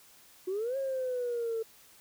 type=exponential two-way sweep; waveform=sine; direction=up then down; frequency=359.4 to 547 to 444.9 Hz; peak=-29 dBFS; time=0.47-1.63 s; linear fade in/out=10 ms; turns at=0.77 s; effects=tanh soft clip ceiling -26 dBFS + white hiss -58 dBFS RMS until 2 s